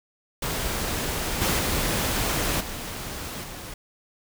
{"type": "noise with level steps", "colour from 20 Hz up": "pink", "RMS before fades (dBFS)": [-28, -23, -25, -34, -38], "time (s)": [0.42, 3.74], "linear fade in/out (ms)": 5, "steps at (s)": [1.41, 1.58, 2.6, 3.43], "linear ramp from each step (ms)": 10, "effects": []}